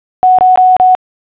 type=tone with dropouts; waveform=sine; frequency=740 Hz; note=F#5; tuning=in tune; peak=-3 dBFS; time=0.23-0.95 s; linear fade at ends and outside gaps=0 ms; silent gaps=0.386-0.409 / 0.558-0.575 / 0.766-0.799 s; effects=resampled to 8000 Hz + 7-bit